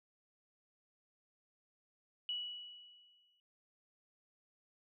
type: tone with exponential decay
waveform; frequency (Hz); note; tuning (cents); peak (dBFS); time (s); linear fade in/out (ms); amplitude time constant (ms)
sine; 2938; F#7; -13; -35; 2.29-3.4; 1; 240
effects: none